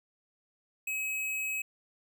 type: tone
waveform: square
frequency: 2550 Hz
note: D#7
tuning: 42 cents sharp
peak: -32 dBFS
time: 0.87-1.62 s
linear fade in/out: 5 ms
effects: none